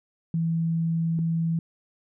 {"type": "tone pair in turn", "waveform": "sine", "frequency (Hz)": [164.81, 164.81], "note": ["E3", "E3"], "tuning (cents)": [0, 0], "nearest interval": "unison", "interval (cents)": 0, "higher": "neither", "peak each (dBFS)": -22, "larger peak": "neither", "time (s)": [[0.34, 1.19], [1.19, 1.59]], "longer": "first", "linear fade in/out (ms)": 2, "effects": []}